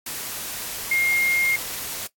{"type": "tone in noise", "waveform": "sine", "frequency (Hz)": 2131, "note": "C7", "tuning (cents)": 31, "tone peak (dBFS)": -18, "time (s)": [0.91, 1.56], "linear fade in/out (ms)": 5, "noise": "white", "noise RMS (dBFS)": -31, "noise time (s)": [0.06, 2.07], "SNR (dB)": 10, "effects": ["noise-tail reverb RT60 0.1 s tail -19 dB re dry", "AAC 64 kbps"]}